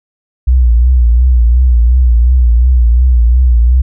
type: tone with vibrato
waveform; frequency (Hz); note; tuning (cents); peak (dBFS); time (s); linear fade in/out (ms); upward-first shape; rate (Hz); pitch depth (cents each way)
sine; 60.6; B1; -32; -4; 0.47-3.82; 10; triangle; 2.8; 110
effects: none